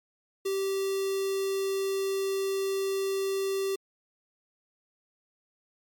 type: tone with notch filter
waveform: square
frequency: 389.1 Hz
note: G4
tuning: 13 cents flat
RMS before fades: -29 dBFS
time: 0.45-3.76 s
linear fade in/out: 10 ms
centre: 1500 Hz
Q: 0.89
effects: MP3 96 kbps